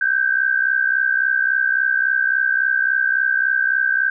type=tone pair together; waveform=sine; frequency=1536.4 / 1600 Hz; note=G6 / G6; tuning=-35 / +35 cents; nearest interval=minor second; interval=70 cents; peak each=-18 dBFS; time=0.01-4.1 s; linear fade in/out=5 ms; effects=none